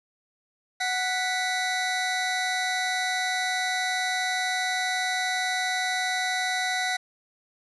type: tone pair together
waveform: 25% pulse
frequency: 740 / 1972.4 Hz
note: F#5 / B6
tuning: 0 / -3 cents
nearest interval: octave + perfect fourth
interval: 1697 cents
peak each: -24 dBFS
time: 0.8-6.97 s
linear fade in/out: 10 ms
effects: resampled to 22050 Hz + 9-bit